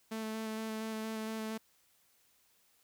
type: tone with vibrato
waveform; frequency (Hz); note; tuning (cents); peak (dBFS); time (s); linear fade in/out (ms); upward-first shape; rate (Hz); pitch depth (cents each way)
sawtooth; 220; A3; 0; -33; 0.11-1.58; 10; square; 4.3; 11
effects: white hiss -70 dBFS RMS until 2.83 s